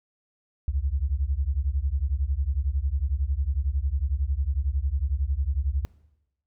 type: beating tone pair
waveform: sine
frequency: 63.9 / 74.9 Hz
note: C2 / D2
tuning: -40 / +35 cents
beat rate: 11 Hz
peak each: -26 dBFS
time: 0.68-5.85 s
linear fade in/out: 0 ms
effects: noise-tail reverb RT60 0.9 s tail -21 dB re dry